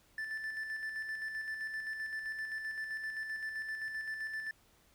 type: tone with tremolo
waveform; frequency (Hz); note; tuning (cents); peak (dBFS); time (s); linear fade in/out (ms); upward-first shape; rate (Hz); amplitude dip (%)
triangle; 1760; A6; 0; -34; 0.18-4.51; 2; square; 7.7; 40
effects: pink hiss -67 dBFS RMS until 4.94 s